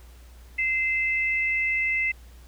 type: tone pair together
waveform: sine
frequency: 2071 / 2628 Hz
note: C7 / E7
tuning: -18 / -6 cents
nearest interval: major third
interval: 412 cents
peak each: -23 / -28 dBFS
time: 0.58-2.12 s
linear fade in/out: 10 ms
effects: added 60 Hz sine -45 dBFS peak until 2.47 s + pink hiss -56 dBFS RMS until 2.47 s

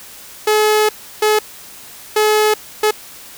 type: tone bursts at uneven times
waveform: sawtooth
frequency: 426.9 Hz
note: G#4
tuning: 48 cents sharp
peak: -7 dBFS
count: 4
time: 0.47-0.89 / 1.22-1.39 / 2.16-2.54 / 2.83-2.91 s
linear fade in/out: 5 ms
effects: white hiss -37 dBFS RMS until 3.37 s

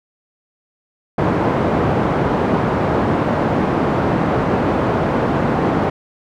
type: band-pass noise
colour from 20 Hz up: pink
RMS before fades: -17 dBFS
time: 1.18-5.9 s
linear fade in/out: 5 ms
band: 130 to 1000 Hz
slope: 12 dB/octave
effects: none

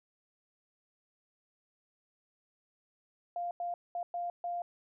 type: tone bursts at uneven times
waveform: sine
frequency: 698.5 Hz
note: F5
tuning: in tune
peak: -33 dBFS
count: 5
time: 3.36-3.51 / 3.6-3.74 / 3.95-4.03 / 4.14-4.3 / 4.44-4.62 s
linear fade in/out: 2 ms
effects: none

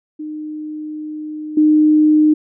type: tone with level steps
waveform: sine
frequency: 305.8 Hz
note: D#4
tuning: 30 cents flat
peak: -24 / -8 dBFS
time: 0.19-2.34 s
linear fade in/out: 10 ms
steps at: 1.57 s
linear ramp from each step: 5 ms
effects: none

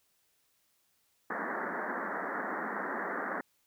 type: band-pass noise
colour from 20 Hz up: white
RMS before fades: -36 dBFS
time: 1.3-3.41 s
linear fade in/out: 5 ms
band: 180 to 1900 Hz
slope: 96 dB/octave
effects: white hiss -73 dBFS RMS until 3.66 s

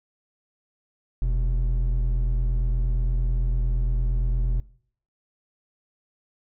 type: tone pair together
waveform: triangle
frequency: 44.07 / 123.47 Hz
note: F1 / B2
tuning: +16 / 0 cents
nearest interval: octave + tritone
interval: 1784 cents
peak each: -17 / -27 dBFS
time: 1.22-4.6 s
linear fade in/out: 0 ms
effects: noise-tail reverb RT60 0.6 s tail -24 dB re dry + tanh soft clip ceiling -16 dBFS

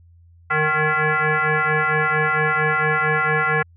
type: tone with frequency modulation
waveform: sine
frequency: 151.8 Hz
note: D#3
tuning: 42 cents flat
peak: -16 dBFS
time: 0.5-3.63 s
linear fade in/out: 10 ms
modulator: 308 Hz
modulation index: 6.3
effects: added 85 Hz sine -47 dBFS peak until 3.76 s

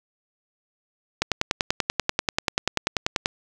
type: click train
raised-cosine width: 0.2 ms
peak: -3 dBFS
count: 22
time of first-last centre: 1.22-3.259 s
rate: 10.3 Hz
effects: none

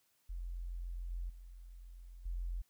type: tone with level steps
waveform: sine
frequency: 43.57 Hz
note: F1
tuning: 3 cents flat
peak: -39 / -37 / -49 / -36 dBFS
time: 0.29-2.62 s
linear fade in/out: 10 ms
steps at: 1.1 / 1.29 / 2.25 s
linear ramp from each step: 10 ms
effects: white hiss -75 dBFS RMS until 2.69 s

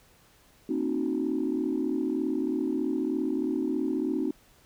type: chord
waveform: sine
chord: C half-diminished seventh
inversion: third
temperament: equal with one note detuned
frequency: 233.1 / 267.9 / 311.1 / 370 Hz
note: Bb3 / C4 / Eb4 / Gb4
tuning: 0 / +41 / 0 / 0 cents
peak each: -34 / -29 / -29 / -32 dBFS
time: 0.69-4.31 s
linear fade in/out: 5 ms
effects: tanh soft clip ceiling -18 dBFS + pink hiss -60 dBFS RMS until 4.65 s

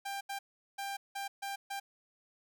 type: tone bursts at uneven times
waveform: sawtooth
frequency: 793 Hz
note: G5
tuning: 20 cents sharp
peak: -33 dBFS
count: 6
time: 0.05-0.21 / 0.29-0.39 / 0.78-0.97 / 1.15-1.28 / 1.42-1.56 / 1.7-1.8 s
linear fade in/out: 10 ms
effects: none

